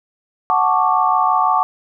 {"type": "chord", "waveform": "sine", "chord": "D major seventh", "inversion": "first", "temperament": "equal", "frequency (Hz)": [740, 880, 1108.7, 1174.7], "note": ["F#5", "A5", "C#6", "D6"], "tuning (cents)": [0, 0, 0, 0], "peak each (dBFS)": -18, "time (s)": [0.5, 1.63], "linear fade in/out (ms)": 0, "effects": []}